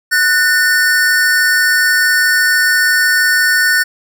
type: tone pair together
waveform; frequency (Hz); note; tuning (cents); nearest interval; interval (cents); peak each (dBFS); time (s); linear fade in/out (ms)
square; 1480 / 1806.1; F#6 / A6; 0 / +45; minor third; 345; -13; 0.11-3.84; 20
effects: none